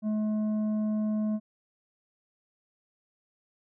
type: tone with tanh clipping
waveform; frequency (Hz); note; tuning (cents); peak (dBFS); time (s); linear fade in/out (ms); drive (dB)
triangle; 214; A3; -48; -27; 0.02-1.4; 50; 11
effects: none